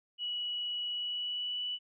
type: tone with pitch glide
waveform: sine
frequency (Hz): 2931 to 2962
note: F#7 to F#7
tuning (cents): -17 to +1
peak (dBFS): -33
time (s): 0.18-1.79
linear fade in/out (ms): 50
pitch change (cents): +18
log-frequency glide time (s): 0.9-1.62
effects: none